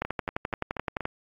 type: two click trains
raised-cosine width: 0.5 ms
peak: -13 / -17 dBFS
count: 13 / 5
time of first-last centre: 0.02-1.054 / 0.05-1.007 s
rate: 11.6 / 4.18 Hz
effects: AAC 32 kbps